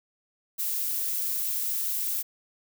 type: noise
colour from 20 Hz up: violet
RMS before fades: -29 dBFS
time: 0.58-2.23 s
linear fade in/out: 20 ms
effects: none